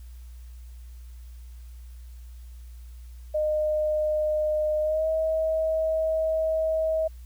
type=tone with pitch glide; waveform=sine; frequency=612 to 637.3 Hz; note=D#5 to D#5; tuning=-29 to +41 cents; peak=-22 dBFS; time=3.34-7.08 s; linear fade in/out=10 ms; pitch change=+70 cents; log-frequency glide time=4.81-5.08 s; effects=added 60 Hz sine -40 dBFS peak until 7.25 s + white hiss -61 dBFS RMS until 7.25 s